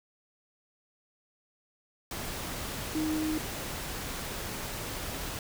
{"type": "tone in noise", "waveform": "sine", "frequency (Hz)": 311.1, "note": "D#4", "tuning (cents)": 0, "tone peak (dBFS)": -28, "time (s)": [2.95, 3.38], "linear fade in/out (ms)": 2, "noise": "pink", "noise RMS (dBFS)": -37, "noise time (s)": [2.11, 5.39], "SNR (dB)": 6, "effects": []}